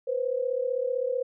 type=tone pair together; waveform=sine; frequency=490 / 525.7 Hz; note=B4 / C5; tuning=-14 / +8 cents; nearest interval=minor second; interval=122 cents; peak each=-28 dBFS; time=0.07-1.23 s; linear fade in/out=10 ms; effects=none